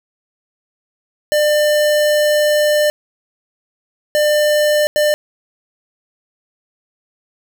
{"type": "tone bursts at uneven times", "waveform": "square", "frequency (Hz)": 598, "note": "D5", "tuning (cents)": 31, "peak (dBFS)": -12, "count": 3, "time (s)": [[1.32, 2.9], [4.15, 4.87], [4.96, 5.14]], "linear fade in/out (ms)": 0, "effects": []}